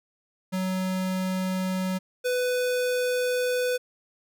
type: tone pair in turn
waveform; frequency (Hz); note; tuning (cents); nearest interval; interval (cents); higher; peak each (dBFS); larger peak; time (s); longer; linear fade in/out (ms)
square; 186.6 / 498.2; F#3 / B4; +15 / +15; octave + perfect fourth; 1700; second; -26 / -24; second; 0.52-1.99 / 2.24-3.78; second; 20
effects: none